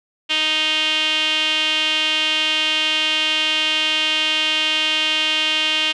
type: tone with band-pass filter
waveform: sawtooth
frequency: 311.1 Hz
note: D#4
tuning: in tune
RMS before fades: -19 dBFS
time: 0.29-5.93 s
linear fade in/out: 20 ms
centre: 3000 Hz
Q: 5.2
effects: resampled to 22050 Hz